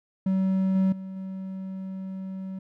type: tone with level steps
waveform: triangle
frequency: 190.1 Hz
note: F#3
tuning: 47 cents sharp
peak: -19 / -17 / -32 / -30 dBFS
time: 0.26-2.59 s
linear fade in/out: 5 ms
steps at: 0.75 / 0.92 / 1.16 s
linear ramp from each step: 5 ms
effects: none